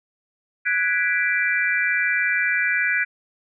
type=chord; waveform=sine; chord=G# half-diminished seventh; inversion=third; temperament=equal; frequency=1480 / 1661.2 / 1975.5 / 2349 Hz; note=F#6 / G#6 / B6 / D7; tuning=0 / 0 / 0 / 0 cents; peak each=-24 dBFS; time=0.65-3.05 s; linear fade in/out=20 ms; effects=none